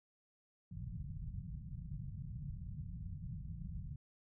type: low-pass noise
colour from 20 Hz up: white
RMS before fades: -45 dBFS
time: 0.71-3.96 s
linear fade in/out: 5 ms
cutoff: 170 Hz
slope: 48 dB/octave
effects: none